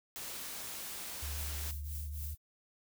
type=noise; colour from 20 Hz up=white; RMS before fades=-43 dBFS; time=0.16-1.71 s; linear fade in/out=0 ms
type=tone with pitch glide; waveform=sine; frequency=73.42 to 74.06 Hz; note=D2 to D2; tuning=0 to +15 cents; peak=-38 dBFS; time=1.22-2.35 s; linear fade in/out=10 ms; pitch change=+15 cents; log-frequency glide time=1.74-1.81 s
type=noise with tremolo; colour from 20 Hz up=violet; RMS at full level=-44 dBFS; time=1.34-2.38 s; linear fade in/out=50 ms; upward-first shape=triangle; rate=3.6 Hz; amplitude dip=85%
effects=none